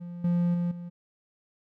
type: tone with level steps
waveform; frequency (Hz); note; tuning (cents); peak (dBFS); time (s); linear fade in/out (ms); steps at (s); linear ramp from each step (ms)
triangle; 174.1; F3; -5; -34 / -20 / -23 / -34; 0-0.9; 20; 0.24 / 0.54 / 0.71; 5
effects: none